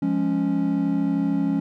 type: chord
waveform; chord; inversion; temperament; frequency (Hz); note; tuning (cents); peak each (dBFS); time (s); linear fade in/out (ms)
triangle; Db major; first; equal; 174.61 / 207.7 / 277.2; F3 / Ab3 / Db4; 0 / 0 / 0; -24 / -24 / -20; 0.02-1.6; 5
effects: none